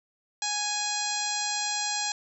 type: harmonic tone with a mistuned harmonic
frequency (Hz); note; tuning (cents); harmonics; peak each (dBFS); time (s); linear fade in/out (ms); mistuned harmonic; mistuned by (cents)
830.6; G#5; 0; 1 / 2 / 3 / 4 / 5 / 6 / 7 / 8 / 9; -34 / -38 / -38 / -38 / -34 / -38 / -36 / -38 / -34; 0.42-2.12; 2; 7; -18
effects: none